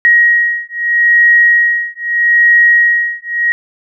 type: beating tone pair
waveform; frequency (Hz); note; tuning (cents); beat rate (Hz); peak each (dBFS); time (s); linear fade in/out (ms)
sine; 1891 / 1891.79; A#6 / A#6; +24 / +25; 0.79; -10; 0.05-3.52; 0
effects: none